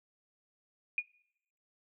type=tone with exponential decay; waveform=sine; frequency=2444 Hz; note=D#7; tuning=32 cents flat; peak=-24 dBFS; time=0.98-1.05 s; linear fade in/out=2 ms; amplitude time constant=15 ms; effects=noise-tail reverb RT60 0.8 s tail -24 dB re dry